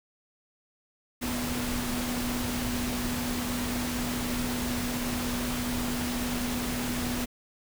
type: tone in noise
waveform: sine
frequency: 244.6 Hz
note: B3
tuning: 16 cents flat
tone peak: -31 dBFS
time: 1.21-7.26 s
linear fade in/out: 20 ms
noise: pink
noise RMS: -33 dBFS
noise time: 1.21-7.26 s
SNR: -1 dB
effects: none